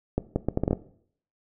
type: accelerating click train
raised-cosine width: 2 ms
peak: -10 dBFS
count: 8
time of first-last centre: 0.18-0.731 s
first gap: 180 ms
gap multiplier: 0.7
effects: noise-tail reverb RT60 0.6 s tail -17 dB re dry